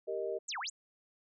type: chord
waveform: sine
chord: Eb major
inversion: first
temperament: equal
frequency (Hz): 392 / 466.2 / 622.3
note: G4 / Bb4 / Eb5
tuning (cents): 0 / 0 / 0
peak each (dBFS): -38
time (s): 0.07-0.39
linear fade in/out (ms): 20
type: exponential two-way sweep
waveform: sine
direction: down then up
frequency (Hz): 8360 to 740 to 8360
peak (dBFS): -36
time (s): 0.48-0.7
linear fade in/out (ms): 10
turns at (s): 0.59
effects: none